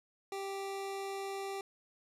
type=tone; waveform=25% pulse; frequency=392 Hz; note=G4; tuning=in tune; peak=-34 dBFS; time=0.32-1.61 s; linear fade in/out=2 ms; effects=low-pass 12000 Hz 12 dB/octave